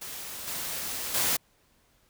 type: noise with level steps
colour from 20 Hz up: white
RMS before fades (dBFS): -39 / -34 / -26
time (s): 0.01-1.37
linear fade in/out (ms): 10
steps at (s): 0.47 / 1.14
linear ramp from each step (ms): 5
effects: pink hiss -66 dBFS RMS until 2.09 s